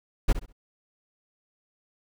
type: noise with echo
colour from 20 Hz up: brown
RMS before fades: -18 dBFS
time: 0.28-0.33 s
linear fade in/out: 10 ms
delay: 66 ms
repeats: 3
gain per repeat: -12 dB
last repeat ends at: 0.528 s
effects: none